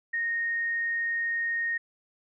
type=tone; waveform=sine; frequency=1856 Hz; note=A#6; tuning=8 cents flat; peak=-26 dBFS; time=0.13-1.78 s; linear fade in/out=10 ms; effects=none